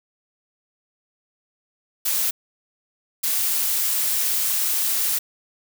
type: noise bursts at uneven times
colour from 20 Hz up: blue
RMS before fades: -22 dBFS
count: 2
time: 2.05-2.31 / 3.23-5.19 s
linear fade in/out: 10 ms
effects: none